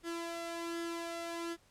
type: tone with flanger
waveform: sawtooth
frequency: 337.1 Hz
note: E4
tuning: 39 cents sharp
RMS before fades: -40 dBFS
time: 0.03-1.57 s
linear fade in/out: 50 ms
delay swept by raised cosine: 0.59 to 1.47 ms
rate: 1.3 Hz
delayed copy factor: +0.5
effects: pink hiss -67 dBFS RMS until 1.7 s + low-pass 11000 Hz 12 dB/octave